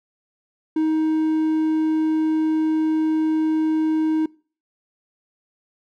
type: tone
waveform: triangle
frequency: 314.5 Hz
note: D#4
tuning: 19 cents sharp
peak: -15 dBFS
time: 0.76-4.26 s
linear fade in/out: 5 ms
effects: noise-tail reverb RT60 0.4 s tail -23 dB re dry